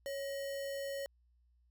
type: tone with sample-and-hold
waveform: sine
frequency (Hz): 554.4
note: C#5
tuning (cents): 0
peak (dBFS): -37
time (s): 0.06-1.06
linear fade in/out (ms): 0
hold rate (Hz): 2450
effects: added 60 Hz sine -67 dBFS peak until 1.7 s